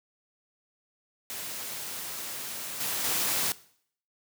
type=noise with level steps; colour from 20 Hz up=white; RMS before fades=-37 / -31 / -28 dBFS; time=1.3-3.52 s; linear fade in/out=0 ms; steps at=2.8 / 3.04 s; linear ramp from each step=5 ms; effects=noise-tail reverb RT60 0.6 s tail -19 dB re dry + high-pass 100 Hz 12 dB/octave